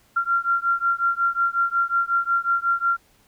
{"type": "beating tone pair", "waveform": "sine", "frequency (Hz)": [1376, 1381.5], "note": ["F6", "F6"], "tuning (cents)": [-26, -19], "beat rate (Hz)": 5.5, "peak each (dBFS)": -22, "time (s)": [0.16, 2.97], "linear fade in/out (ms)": 10, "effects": ["pink hiss -59 dBFS RMS until 3.27 s"]}